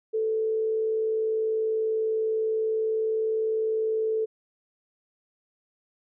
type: tone with frequency modulation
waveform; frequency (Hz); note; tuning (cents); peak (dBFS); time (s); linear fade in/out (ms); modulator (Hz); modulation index
sine; 440; A4; 0; -23; 0.13-4.26; 20; 59.6; 0.21
effects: none